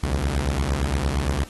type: beating tone pair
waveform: sawtooth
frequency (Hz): 64.4 / 73.1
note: C2 / D2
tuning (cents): -27 / -7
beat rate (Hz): 8.7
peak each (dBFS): -20 / -20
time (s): 0.03-1.44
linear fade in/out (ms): 5
effects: pink hiss -46 dBFS RMS until 1.49 s + AAC 32 kbps